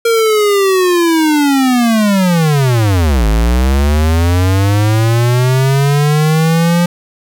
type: linear two-way sweep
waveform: square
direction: down then up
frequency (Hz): 466.2 to 51.91 to 175.2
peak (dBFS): -9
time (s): 0.05-6.86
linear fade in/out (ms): 5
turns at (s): 3.27
effects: none